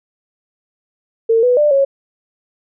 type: tone with pitch steps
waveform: sine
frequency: 453.9 / 494.5 / 594 / 550 Hz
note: A#4 / B4 / D5 / C#5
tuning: -46 / +2 / +20 / -14 cents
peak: -9 dBFS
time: 1.29-1.85 s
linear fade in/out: 10 ms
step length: 140 ms
effects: none